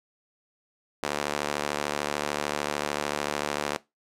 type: tone with high-pass filter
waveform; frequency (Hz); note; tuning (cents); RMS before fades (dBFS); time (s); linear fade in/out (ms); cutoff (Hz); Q
sawtooth; 73.42; D2; 0; -30; 1.03-3.77; 5; 440; 0.75
effects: noise-tail reverb RT60 0.2 s tail -19 dB re dry + low-pass 10000 Hz 12 dB/octave